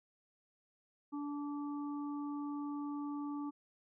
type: harmonic tone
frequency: 289.8 Hz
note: D4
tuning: 23 cents flat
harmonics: 1 / 3 / 4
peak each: -38 / -50 / -50 dBFS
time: 1.12-3.51 s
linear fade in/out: 20 ms
effects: none